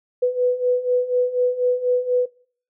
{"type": "beating tone pair", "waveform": "sine", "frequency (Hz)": [493.9, 498], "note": ["B4", "B4"], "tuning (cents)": [0, 14], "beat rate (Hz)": 4.1, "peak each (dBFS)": [-22, -18], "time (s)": [0.22, 2.26], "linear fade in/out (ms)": 10, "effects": ["noise-tail reverb RT60 0.5 s tail -22 dB re dry"]}